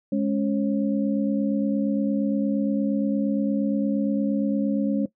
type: tone cluster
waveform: sine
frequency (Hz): 210.1 / 278.7 / 542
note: G#3 / C#4 / C#5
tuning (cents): +20 / +9 / -39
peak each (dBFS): -23 / -24 / -30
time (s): 0.12-5.06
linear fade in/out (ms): 5
effects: noise-tail reverb RT60 0.1 s tail -18 dB re dry